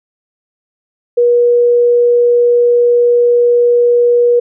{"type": "tone", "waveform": "sine", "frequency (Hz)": 480.9, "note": "B4", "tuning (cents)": -46, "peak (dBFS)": -6, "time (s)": [1.17, 4.4], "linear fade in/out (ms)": 10, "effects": []}